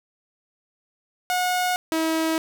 sawtooth tone pair in turn, 726 / 321.8 Hz, F#5 / E4, -33 / -42 cents, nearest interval octave + major second, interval 1409 cents, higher first, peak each -17 dBFS, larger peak neither, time 1.3-1.76 / 1.92-2.38 s, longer neither, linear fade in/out 0 ms, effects none

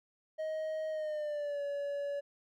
triangle tone with pitch glide, 628 to 569.3 Hz, D#5 to C#5, +16 to +46 cents, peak -32 dBFS, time 0.38-2.21 s, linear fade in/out 20 ms, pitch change -170 cents, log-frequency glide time 0.9-1.62 s, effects none

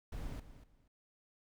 brown noise with echo, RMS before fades -42 dBFS, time 0.12-0.4 s, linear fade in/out 5 ms, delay 240 ms, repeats 2, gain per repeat -13 dB, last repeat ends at 0.88 s, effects none

